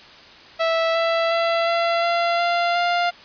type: tone with pitch steps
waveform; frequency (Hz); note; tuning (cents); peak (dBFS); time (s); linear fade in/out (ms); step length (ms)
sawtooth; 657 / 663.9 / 670.8 / 677.8 / 684.9 / 692.1 / 699.3; E5 / E5 / E5 / E5 / F5 / F5 / F5; -6 / +12 / +30 / +48 / -34 / -16 / +2; -14; 0.59-3.11; 20; 360
effects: white hiss -44 dBFS RMS until 3.24 s + resampled to 11025 Hz